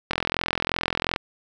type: click train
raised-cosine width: 0.3 ms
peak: -6 dBFS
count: 46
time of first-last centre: 0.11-1.161 s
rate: 42.8 Hz
effects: none